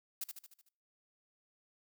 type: noise with echo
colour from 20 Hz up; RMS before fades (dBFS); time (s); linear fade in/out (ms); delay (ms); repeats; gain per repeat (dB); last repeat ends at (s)
blue; -38; 0.21-0.24; 5; 75; 6; -5; 0.69
effects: noise-tail reverb RT60 0.5 s tail -24 dB re dry